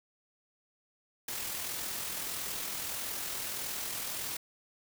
white noise with amplitude modulation, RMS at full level -36 dBFS, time 1.28-4.37 s, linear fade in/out 5 ms, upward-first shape sine, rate 41.6 Hz, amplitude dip 30%, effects none

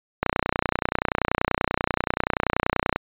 click train, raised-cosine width 0.5 ms, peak -5 dBFS, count 84, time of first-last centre 0.23-2.96 s, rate 30.4 Hz, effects resampled to 8000 Hz

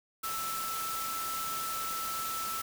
sine tone in noise, 1321 Hz, E6, 3 cents sharp, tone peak -35 dBFS, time 0.23-2.62 s, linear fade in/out 10 ms, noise white, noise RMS -38 dBFS, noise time 0.23-2.62 s, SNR 0 dB, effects none

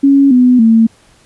sine tone with pitch steps, 277.2 / 249.8 / 225.2 Hz, C#4 / B3 / A3, 0 / +20 / +40 cents, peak -4 dBFS, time 0.03-0.87 s, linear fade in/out 10 ms, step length 280 ms, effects pink hiss -48 dBFS RMS until 1.25 s + resampled to 24000 Hz

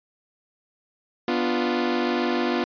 sawtooth chord, B diminished, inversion none, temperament equal, 246.9 / 293.7 / 349.2 Hz, B3 / D4 / F4, 0 / 0 / 0 cents, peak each -21 / -26 / -21 dBFS, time 1.28-2.64 s, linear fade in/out 2 ms, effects resampled to 11025 Hz

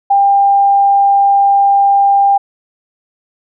sine tone, 797 Hz, G5, 28 cents sharp, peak -6 dBFS, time 0.1-2.38 s, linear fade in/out 10 ms, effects none

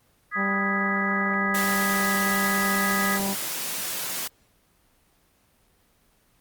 sine chord, G# minor, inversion second, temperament equal, 1244.5 / 1661.2 / 1975.5 Hz, D#6 / G#6 / B6, 0 / 0 / 0 cents, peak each -28 dBFS, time 0.31-3.2 s, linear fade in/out 50 ms
harmonic tone, 196.5 Hz, G3, 4 cents sharp, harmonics 1 / 2 / 3 / 4 / 5, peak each -27 / -35 / -36 / -35 / -37 dBFS, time 0.35-3.36 s, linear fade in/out 50 ms
white high-pass noise, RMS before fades -30 dBFS, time 1.54-4.28 s, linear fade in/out 10 ms, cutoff 120 Hz, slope 96 dB/octave
effects pink hiss -63 dBFS RMS until 6.4 s + Opus 24 kbps

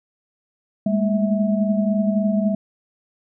sine tone cluster, 203.4 / 214 / 227 / 651 Hz, G#3 / A3 / A#3 / E5, -36 / -48 / -46 / -22 cents, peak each -18 / -27 / -26 / -25 dBFS, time 0.86-2.55 s, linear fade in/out 5 ms, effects none

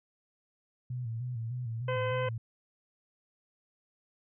sine tone with vibrato, 119.1 Hz, A#2, 38 cents sharp, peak -33 dBFS, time 0.9-2.38 s, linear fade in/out 5 ms, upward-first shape square, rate 3.3 Hz, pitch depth 78 cents each way
harmonic tone, 511 Hz, C5, 41 cents flat, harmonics 1 / 2 / 3 / 4 / 5 / 6, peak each -31 / -37 / -41 / -43 / -45 / -47 dBFS, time 1.88-2.29 s, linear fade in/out 5 ms
effects none

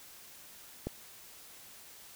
click, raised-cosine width 2 ms, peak -21 dBFS, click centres 0.87 s, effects white hiss -53 dBFS RMS until 2.15 s

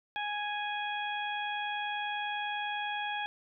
harmonic tone, 830 Hz, G#5, 1 cent flat, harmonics 1 / 2 / 3 / 4, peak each -35 / -38 / -40 / -41 dBFS, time 0.16-3.26 s, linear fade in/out 0 ms, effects none

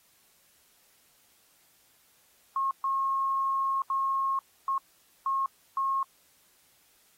sine tone bursts at uneven times, 1082 Hz, C#6, 42 cents flat, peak -25 dBFS, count 6, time 2.56-2.71 / 2.84-3.82 / 3.9-4.39 / 4.68-4.78 / 5.26-5.46 / 5.77-6.03 s, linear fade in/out 2 ms, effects white hiss -64 dBFS RMS until 7.17 s + AAC 48 kbps

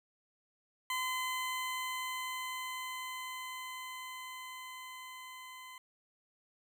20% pulse tone with level ramp, 1024 Hz, C6, 38 cents flat, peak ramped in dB -28 to -43 dBFS, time 0.9-5.78 s, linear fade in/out 2 ms, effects none

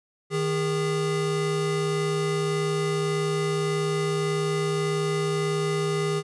square tone pair together, 156 / 406.3 Hz, D#3 / G#4, +5 / -38 cents, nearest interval octave + perfect fourth, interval 1657 cents, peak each -28 / -26 dBFS, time 0.3-6.23 s, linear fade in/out 50 ms, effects resampled to 24000 Hz

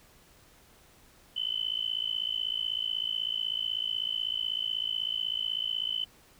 sine tone with amplitude modulation, 3027 Hz, F#7, 39 cents sharp, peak -25 dBFS, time 1.36-6.05 s, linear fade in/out 10 ms, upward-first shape sine, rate 56.1 Hz, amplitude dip 95%, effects pink hiss -59 dBFS RMS until 6.39 s

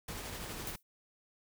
pink noise with tremolo, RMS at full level -41 dBFS, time 0.08-0.76 s, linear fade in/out 5 ms, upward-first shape triangle, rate 12 Hz, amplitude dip 35%
violet noise with exponential decay, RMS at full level -37 dBFS, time 0.67-0.83 s, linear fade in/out 2 ms, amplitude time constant 33 ms
effects none

